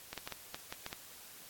clicks, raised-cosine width 0.2 ms, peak -23 dBFS, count 8, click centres 0.13 / 0.177 / 0.275 / 0.323 / 0.545 / 0.725 / 0.864 / 0.929 s, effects white hiss -53 dBFS RMS until 1.49 s + AAC 64 kbps

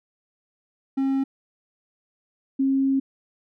triangle / sine tone pair in turn, 269.8 / 269.8 Hz, C#4 / C#4, -47 / -47 cents, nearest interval unison, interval 0 cents, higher neither, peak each -18 dBFS, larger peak neither, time 0.97-1.24 / 2.59-3 s, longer second, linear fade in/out 10 ms, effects none

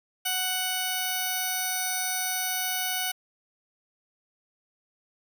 10% pulse tone pair together, 742.2 / 2969 Hz, F#5 / F#7, +5 / +5 cents, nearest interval 2 octaves, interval 2400 cents, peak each -21 dBFS, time 0.25-3.12 s, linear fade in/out 10 ms, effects none

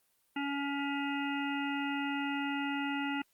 harmonic tone, 281.7 Hz, C#4, 28 cents sharp, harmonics 1 / 3 / 5 / 7 / 9 / 10, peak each -34 / -39 / -41 / -42 / -44 / -44 dBFS, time 0.36-3.22 s, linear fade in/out 5 ms, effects white hiss -73 dBFS RMS until 3.33 s + Opus 32 kbps

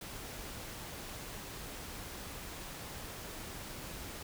pink noise, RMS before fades -45 dBFS, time 0.01-4.23 s, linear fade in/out 5 ms, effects none

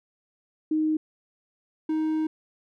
sine / triangle tone pair in turn, 311.1 / 313.4 Hz, D#4 / D#4, 0 / +13 cents, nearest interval unison, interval 13 cents, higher second, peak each -21 / -21 dBFS, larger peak neither, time 0.71-0.97 / 1.89-2.27 s, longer second, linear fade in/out 5 ms, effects none

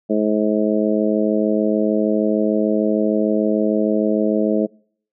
harmonic tone, 106.6 Hz, G#2, 46 cents sharp, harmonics 2 / 3 / 4 / 5 / 6, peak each -19 / -21 / -22 / -23 / -24 dBFS, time 0.09-4.67 s, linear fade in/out 20 ms, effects noise-tail reverb RT60 0.6 s tail -26 dB re dry

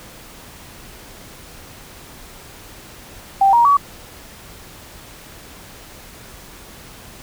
sine tone with pitch steps, 784 / 943.2 / 1134.7 Hz, G5 / A#5 / C#6, 0 / +20 / +40 cents, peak -9 dBFS, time 3.41-3.77 s, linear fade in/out 5 ms, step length 120 ms, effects pink hiss -40 dBFS RMS until 7.22 s

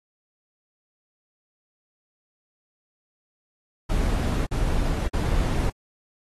brown noise bursts, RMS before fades -23 dBFS, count 3, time 3.89-5.702 s, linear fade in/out 10 ms, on 570 ms, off 51 ms, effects AAC 32 kbps

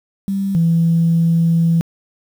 sine tone pair in turn, 196 / 166.4 Hz, G3 / E3, 0 / +17 cents, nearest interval minor third, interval 283 cents, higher first, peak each -16 / -10 dBFS, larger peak second, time 0.28-0.55 / 0.55-1.81 s, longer second, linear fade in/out 0 ms, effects tanh soft clip ceiling -6 dBFS + 7-bit

